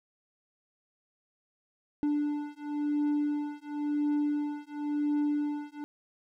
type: beating tone pair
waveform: triangle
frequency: 293.7 / 294.65 Hz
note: D4 / D4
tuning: 0 / +6 cents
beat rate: 0.95 Hz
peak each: -29 dBFS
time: 2.03-5.84 s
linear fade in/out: 0 ms
effects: none